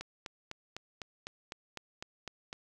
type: click train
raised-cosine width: 0.2 ms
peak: -23 dBFS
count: 11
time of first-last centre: 0.01-2.529 s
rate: 3.97 Hz
effects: none